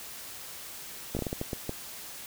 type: slowing click train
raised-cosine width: 2 ms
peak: -18 dBFS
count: 9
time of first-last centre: 1.15-1.694 s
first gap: 17 ms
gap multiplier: 1.38
effects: white hiss -43 dBFS RMS until 2.26 s